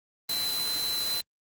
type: tone in noise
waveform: sine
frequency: 4049 Hz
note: B7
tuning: 42 cents sharp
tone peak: -28 dBFS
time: 0.29-1.21 s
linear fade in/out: 5 ms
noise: white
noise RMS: -33 dBFS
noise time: 0.29-1.21 s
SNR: +2 dB
effects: Opus 24 kbps